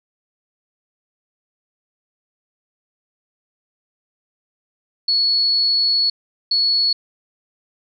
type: tone bursts at uneven times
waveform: sine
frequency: 4388 Hz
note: C#8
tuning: 18 cents flat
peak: -14 dBFS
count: 2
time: 5.08-6.1 / 6.51-6.93 s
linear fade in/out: 5 ms
effects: none